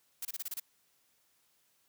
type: noise bursts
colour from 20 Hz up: blue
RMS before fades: -38 dBFS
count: 7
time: 0.22-0.599 s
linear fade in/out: 5 ms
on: 31 ms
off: 27 ms
effects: white hiss -72 dBFS RMS until 1.88 s + high-pass 60 Hz 12 dB/octave